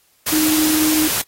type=tone in noise; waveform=sine; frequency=310 Hz; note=D#4; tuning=6 cents flat; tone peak=-15 dBFS; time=0.32-1.08 s; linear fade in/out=10 ms; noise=white; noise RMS=-20 dBFS; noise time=0.26-1.22 s; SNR=+2 dB; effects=white hiss -58 dBFS RMS until 1.27 s + AAC 48 kbps